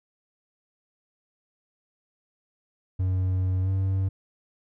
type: tone with pitch glide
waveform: triangle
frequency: 92.9 to 95.73 Hz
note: F#2 to G2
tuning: +7 to -41 cents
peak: -20 dBFS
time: 2.99-4.09 s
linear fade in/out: 10 ms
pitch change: +52 cents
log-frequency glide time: 3.62-3.69 s
effects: none